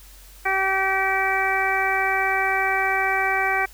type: harmonic tone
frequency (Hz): 384.9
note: G4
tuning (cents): -32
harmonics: 1 / 2 / 3 / 4 / 5 / 6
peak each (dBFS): -30 / -24 / -29 / -26 / -26 / -25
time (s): 0.45-3.66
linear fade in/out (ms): 10
effects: added 46 Hz sine -45 dBFS peak until 3.73 s + white hiss -49 dBFS RMS until 3.73 s

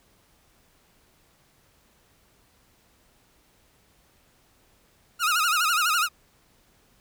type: tone with vibrato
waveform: sawtooth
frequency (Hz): 1333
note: E6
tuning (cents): +19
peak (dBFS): -17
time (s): 5.19-6.09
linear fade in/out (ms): 50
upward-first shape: sine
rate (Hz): 12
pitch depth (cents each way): 140
effects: pink hiss -62 dBFS RMS until 7 s

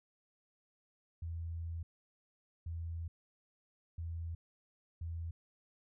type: tone bursts at uneven times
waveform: sine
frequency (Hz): 83.3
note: E2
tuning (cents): +19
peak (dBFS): -38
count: 4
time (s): 1.22-1.83 / 2.66-3.08 / 3.98-4.35 / 5.01-5.31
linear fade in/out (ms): 5
effects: none

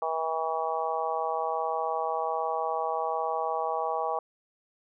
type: harmonic tone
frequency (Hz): 161.3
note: E3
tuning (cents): -37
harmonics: 3 / 4 / 5 / 6 / 7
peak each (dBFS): -34 / -33 / -31 / -36 / -34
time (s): 0.02-4.19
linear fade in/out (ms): 2
effects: none

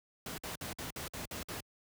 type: noise bursts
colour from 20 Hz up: pink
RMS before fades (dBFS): -41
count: 8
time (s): 0.26-1.605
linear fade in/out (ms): 2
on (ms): 120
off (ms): 55
effects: high-pass 60 Hz 12 dB/octave

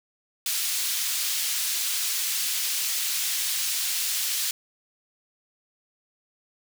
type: high-pass noise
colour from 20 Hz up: pink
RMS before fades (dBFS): -27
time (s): 0.46-4.51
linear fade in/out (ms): 2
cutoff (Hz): 3500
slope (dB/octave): 12
effects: none

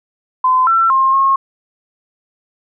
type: tone with pitch steps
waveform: sine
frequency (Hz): 1025 / 1345 / 1064 / 1082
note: C6 / E6 / C6 / C#6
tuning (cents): -36 / +34 / +29 / -42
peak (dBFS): -9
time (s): 0.44-1.36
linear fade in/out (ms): 5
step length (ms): 230
effects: none

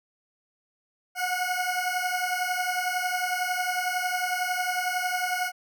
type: beating tone pair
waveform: 20% pulse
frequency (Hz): 723 / 734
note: F#5 / F#5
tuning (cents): -40 / -14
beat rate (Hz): 11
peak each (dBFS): -24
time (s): 1.15-5.52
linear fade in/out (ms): 50
effects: none

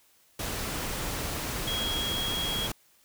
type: tone in noise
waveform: sine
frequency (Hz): 3289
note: G#7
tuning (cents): -18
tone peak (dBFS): -30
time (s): 1.67-2.67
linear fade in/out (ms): 5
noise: pink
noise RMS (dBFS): -33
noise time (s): 0.39-2.72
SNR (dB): 0
effects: white hiss -63 dBFS RMS until 3.04 s

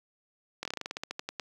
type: slowing click train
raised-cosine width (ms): 0.2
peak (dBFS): -17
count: 15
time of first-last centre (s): 0.63-1.397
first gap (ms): 22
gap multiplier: 1.13
effects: high-pass 200 Hz 12 dB/octave + 9-bit

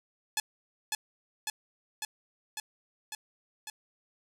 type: tone with echo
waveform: 5% pulse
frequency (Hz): 858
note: A5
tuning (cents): -44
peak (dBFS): -15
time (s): 0.37-0.4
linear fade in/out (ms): 2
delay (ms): 550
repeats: 6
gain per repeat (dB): -2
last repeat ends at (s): 3.7
effects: none

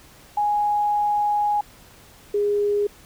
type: tone pair in turn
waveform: sine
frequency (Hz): 830 / 410.8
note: G#5 / G#4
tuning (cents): -1 / -19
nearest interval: octave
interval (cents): 1218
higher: first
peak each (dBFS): -18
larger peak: neither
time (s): 0.37-1.61 / 2.34-2.87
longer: first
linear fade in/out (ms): 5
effects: pink hiss -49 dBFS RMS until 3.05 s

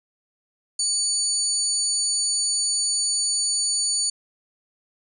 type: tone cluster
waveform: sine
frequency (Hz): 4505 / 6840 / 9130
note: C#8 / A8 / D9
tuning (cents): +27 / -50 / -50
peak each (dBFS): -25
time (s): 0.79-4.1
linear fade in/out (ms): 5
effects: none

